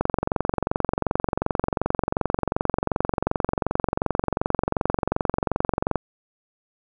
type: click train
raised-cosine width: 1 ms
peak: -7 dBFS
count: 136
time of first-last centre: 0.01-5.957 s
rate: 22.7 Hz
effects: none